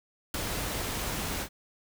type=noise with ADSR envelope; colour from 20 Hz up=pink; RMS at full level=-28 dBFS; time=0.34-1.49 s; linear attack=4 ms; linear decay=5 ms; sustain=-5 dB; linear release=77 ms; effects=none